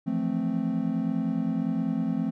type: chord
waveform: triangle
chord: F major seventh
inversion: third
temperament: equal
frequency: 164.81 / 174.61 / 220 / 261.6 Hz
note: E3 / F3 / A3 / C4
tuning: 0 / 0 / 0 / 0 cents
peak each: -33 / -29 / -27 / -27 dBFS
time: 0.06-2.31 s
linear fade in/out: 20 ms
effects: none